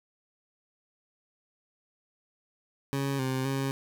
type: tone with pitch steps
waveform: 20% pulse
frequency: 138 / 131 / 135.8 Hz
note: C#3 / C3 / C#3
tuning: -7 / +2 / -35 cents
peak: -23 dBFS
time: 2.93-3.71 s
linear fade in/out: 0 ms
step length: 260 ms
effects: none